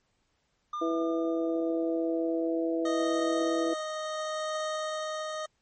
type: tone with exponential decay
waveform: triangle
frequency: 1204 Hz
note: D6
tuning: 43 cents sharp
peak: -29 dBFS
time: 0.73-2.48 s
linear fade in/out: 5 ms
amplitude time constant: 380 ms
type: harmonic tone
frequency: 164.6 Hz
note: E3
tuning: 2 cents flat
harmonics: 2 / 3 / 4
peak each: -28 / -32 / -34 dBFS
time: 0.81-3.74 s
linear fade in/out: 10 ms
type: tone with tremolo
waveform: 25% pulse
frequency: 621 Hz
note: D#5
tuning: 3 cents flat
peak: -26 dBFS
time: 2.85-5.46 s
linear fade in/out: 5 ms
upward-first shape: triangle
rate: 0.71 Hz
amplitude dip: 30%
effects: pink hiss -74 dBFS RMS until 5.61 s + MP3 32 kbps